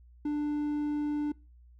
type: tone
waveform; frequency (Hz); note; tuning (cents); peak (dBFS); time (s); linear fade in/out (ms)
triangle; 295.7; D4; +12; -26; 0.25-1.32; 5
effects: noise-tail reverb RT60 0.3 s tail -24 dB re dry + added 60 Hz sine -53 dBFS peak until 1.79 s